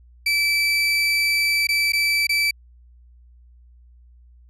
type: tone with dropouts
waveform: 30% pulse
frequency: 2318 Hz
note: D7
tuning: 23 cents flat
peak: -15 dBFS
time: 0.26-2.51 s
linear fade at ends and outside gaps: 5 ms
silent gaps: 1.671-1.688 / 1.922-1.932 / 2.27-2.292 s
effects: added 60 Hz sine -47 dBFS peak until 4.49 s + low-pass 11000 Hz 12 dB/octave